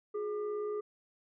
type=tone with frequency modulation; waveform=sine; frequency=419.6 Hz; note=G#4; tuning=18 cents sharp; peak=-33 dBFS; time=0.14-0.81 s; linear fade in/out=10 ms; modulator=781 Hz; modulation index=0.45; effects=none